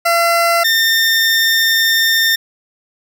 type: tone pair in turn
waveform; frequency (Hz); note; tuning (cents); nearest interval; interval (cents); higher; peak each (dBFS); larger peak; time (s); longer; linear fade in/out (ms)
20% pulse; 680 / 1810.9; F5 / A6; -46 / +49; octave + perfect fourth; 1695; second; -6; neither; 0.05-0.64 / 0.64-2.36; second; 10
effects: none